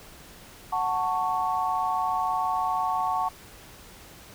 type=chord; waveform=sine; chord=F# minor; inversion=none; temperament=just; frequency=740 / 888 / 1110 Hz; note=F#5 / A5 / C#6; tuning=0 / +16 / +2 cents; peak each=-28 dBFS; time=0.72-3.29 s; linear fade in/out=10 ms; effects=pink hiss -48 dBFS RMS until 4.34 s